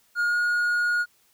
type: tone with pitch glide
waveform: triangle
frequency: 1427 to 1438.6 Hz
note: F6 to F#6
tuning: +37 to -49 cents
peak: -19 dBFS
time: 0.15-1.06 s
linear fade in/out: 50 ms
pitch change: +14 cents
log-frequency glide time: 0.27-0.36 s
effects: white hiss -63 dBFS RMS until 1.33 s